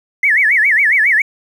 triangle tone with vibrato, 1975.5 Hz, B6, in tune, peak -5 dBFS, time 0.23-1.22 s, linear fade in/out 5 ms, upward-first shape sine, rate 7.3 Hz, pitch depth 260 cents each way, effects tanh soft clip ceiling -7 dBFS

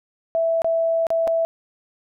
sine tone with dropouts, 659.3 Hz, E5, in tune, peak -17 dBFS, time 0.35-1.45 s, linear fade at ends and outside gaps 0 ms, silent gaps 0.619-0.645 / 1.068-1.104 / 1.273-1.277 s, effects none

